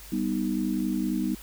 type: chord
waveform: sine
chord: G augmented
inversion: none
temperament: equal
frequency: 196 / 246.9 / 311.1 Hz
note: G3 / B3 / D#4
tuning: 0 / 0 / 0 cents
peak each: -29 dBFS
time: 0.12-1.35 s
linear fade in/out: 5 ms
effects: added 50 Hz sine -46 dBFS peak until 1.42 s + white hiss -47 dBFS RMS until 1.42 s